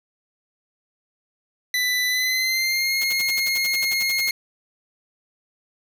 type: tone with pitch glide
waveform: 25% pulse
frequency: 1992 to 2147 Hz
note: B6 to C7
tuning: +14 to +44 cents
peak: -16 dBFS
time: 1.74-4.31 s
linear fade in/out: 2 ms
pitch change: +130 cents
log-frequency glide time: 2.08-2.94 s
type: noise bursts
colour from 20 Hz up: white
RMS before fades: -32 dBFS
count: 15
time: 3.01-4.3 s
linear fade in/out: 5 ms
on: 30 ms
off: 60 ms
effects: none